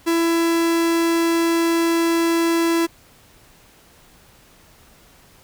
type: tone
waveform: 45% pulse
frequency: 333.8 Hz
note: E4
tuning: 22 cents sharp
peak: -16 dBFS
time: 0.06-2.87 s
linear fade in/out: 20 ms
effects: pink hiss -51 dBFS RMS until 5.43 s